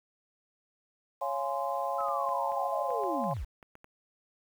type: chord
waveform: sine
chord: Db major seventh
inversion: none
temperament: just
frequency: 554.4 / 693 / 831.5 / 1039.4 Hz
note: Db5 / F5 / Ab5 / C6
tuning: 0 / -14 / +2 / -12 cents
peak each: -35 dBFS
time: 1.21-3.34 s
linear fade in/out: 10 ms
type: linear sweep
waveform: sine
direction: down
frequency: 1318.5 to 36.03 Hz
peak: -33 dBFS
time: 1.98-3.45 s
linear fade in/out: 10 ms
type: clicks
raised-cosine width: 0.5 ms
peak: -35 dBFS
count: 12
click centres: 2.007 / 2.085 / 2.29 / 2.52 / 2.905 / 3.036 / 3.24 / 3.312 / 3.367 / 3.628 / 3.754 / 3.844 s
effects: 9-bit